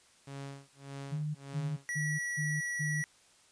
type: tone with tremolo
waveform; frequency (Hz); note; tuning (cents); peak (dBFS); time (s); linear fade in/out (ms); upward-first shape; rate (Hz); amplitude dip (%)
sawtooth; 138.59; C#3; 0; -36; 0.27-1.86; 5; sine; 1.7; 100
type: tone bursts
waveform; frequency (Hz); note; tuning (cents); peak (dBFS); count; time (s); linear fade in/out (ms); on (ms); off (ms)
sine; 151.1; D3; +50; -32; 5; 1.11-3.03; 20; 240; 180
type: tone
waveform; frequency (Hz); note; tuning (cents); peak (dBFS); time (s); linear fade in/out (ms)
square; 1934; B6; -37; -34; 1.89-3.04; 0
effects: white hiss -63 dBFS RMS until 3.51 s + resampled to 22050 Hz